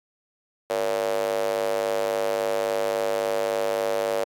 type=tone with high-pass filter; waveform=square; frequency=51.8 Hz; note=G#1; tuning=4 cents flat; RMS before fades=-25 dBFS; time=0.7-4.24 s; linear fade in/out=0 ms; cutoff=530 Hz; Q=6.1; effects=AAC 64 kbps